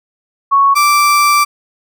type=tone pair in turn; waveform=sine / 35% pulse; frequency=1108.7 / 1170.6 Hz; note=C#6 / D6; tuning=0 / -6 cents; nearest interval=minor second; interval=94 cents; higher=second; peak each=-6 dBFS; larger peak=neither; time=0.51-0.75 / 0.75-1.45 s; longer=second; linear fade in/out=20 ms; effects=none